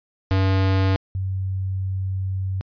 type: tone pair in turn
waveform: square / sine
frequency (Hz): 95.5 / 95.02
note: G2 / F#2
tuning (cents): -45 / +47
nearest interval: unison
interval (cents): 8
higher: first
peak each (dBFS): -17 / -22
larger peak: first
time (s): 0.31-0.96 / 1.15-2.61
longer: second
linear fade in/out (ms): 0
effects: resampled to 11025 Hz